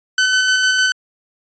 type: tone with tremolo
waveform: sawtooth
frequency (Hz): 1515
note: F#6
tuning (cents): +40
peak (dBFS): -8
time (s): 0.18-0.92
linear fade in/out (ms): 2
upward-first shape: square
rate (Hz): 6.6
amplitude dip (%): 25
effects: resampled to 16000 Hz